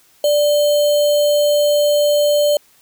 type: tone with sample-and-hold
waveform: sine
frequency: 588 Hz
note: D5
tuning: 2 cents sharp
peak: -11 dBFS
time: 0.24-2.57 s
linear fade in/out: 2 ms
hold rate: 3675 Hz
effects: white hiss -53 dBFS RMS until 2.81 s